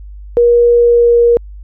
sine tone with pitch glide, 476.4 to 473.1 Hz, A#4 to A#4, +38 to +26 cents, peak -5 dBFS, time 0.37-1.37 s, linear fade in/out 0 ms, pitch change -12 cents, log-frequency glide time 0.72-1.17 s, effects added 50 Hz sine -28 dBFS peak until 1.63 s

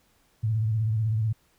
sine tone with vibrato, 110 Hz, A2, in tune, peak -22 dBFS, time 0.43-1.33 s, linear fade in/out 10 ms, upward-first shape sine, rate 16 Hz, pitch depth 72 cents each way, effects pink hiss -65 dBFS RMS until 1.58 s

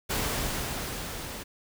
pink noise with level ramp, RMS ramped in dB -28 to -39 dBFS, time 0.09-1.44 s, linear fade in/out 20 ms, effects none

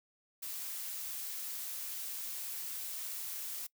blue noise, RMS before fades -41 dBFS, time 0.42-3.67 s, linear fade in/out 10 ms, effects noise-tail reverb RT60 0.1 s tail -23 dB re dry

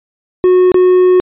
triangle tone with dropouts, 365.6 Hz, F#4, 21 cents flat, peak -3 dBFS, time 0.44-1.2 s, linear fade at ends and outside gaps 0 ms, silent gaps 0.718-0.744 s, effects resampled to 8000 Hz

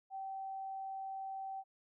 sine tone, 773 Hz, G5, 24 cents flat, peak -40 dBFS, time 0.1-1.64 s, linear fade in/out 50 ms, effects none

